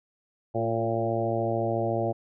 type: harmonic tone with a mistuned harmonic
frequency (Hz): 113.8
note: A#2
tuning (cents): -41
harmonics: 1 / 2 / 3 / 4 / 5 / 6 / 7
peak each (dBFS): -31 / -35 / -31 / -34 / -30 / -31 / -36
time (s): 0.54-2.13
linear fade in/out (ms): 20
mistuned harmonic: 3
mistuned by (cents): +25
effects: none